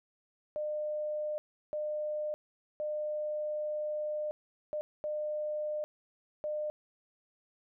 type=tone bursts at uneven times; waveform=sine; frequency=604 Hz; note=D5; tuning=48 cents sharp; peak=-32 dBFS; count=6; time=0.56-1.38 / 1.73-2.34 / 2.8-4.31 / 4.73-4.81 / 5.04-5.84 / 6.44-6.7 s; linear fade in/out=0 ms; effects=none